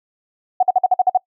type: tone bursts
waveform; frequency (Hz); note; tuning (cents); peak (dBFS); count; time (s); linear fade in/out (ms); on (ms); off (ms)
sine; 740; F#5; 0; -9; 8; 0.6-1.175; 5; 29; 49
effects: noise-tail reverb RT60 0.1 s tail -25 dB re dry